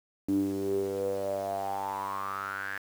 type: tone with band-pass filter sweep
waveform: sawtooth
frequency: 98 Hz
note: G2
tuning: in tune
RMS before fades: -32 dBFS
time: 0.28-2.78 s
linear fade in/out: 5 ms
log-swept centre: 280 to 1700 Hz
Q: 9.2
effects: 8-bit